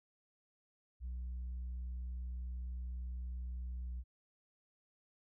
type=tone with pitch glide; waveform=sine; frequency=61.74 to 61.14 Hz; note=B1 to B1; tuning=0 to -17 cents; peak=-37 dBFS; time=1-4.04 s; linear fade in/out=50 ms; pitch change=-17 cents; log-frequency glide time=3.85-3.91 s; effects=tanh soft clip ceiling -38 dBFS